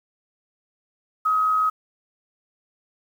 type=tone with amplitude modulation; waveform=sine; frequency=1268 Hz; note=D#6; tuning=32 cents sharp; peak=-16 dBFS; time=1.25-1.7 s; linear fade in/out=10 ms; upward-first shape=sine; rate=106 Hz; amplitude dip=30%; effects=8-bit